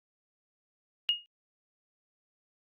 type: tone with exponential decay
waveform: sine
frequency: 2863 Hz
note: F7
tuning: 42 cents sharp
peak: -20 dBFS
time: 1.09-1.26 s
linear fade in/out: 0 ms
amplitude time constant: 35 ms
effects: Opus 48 kbps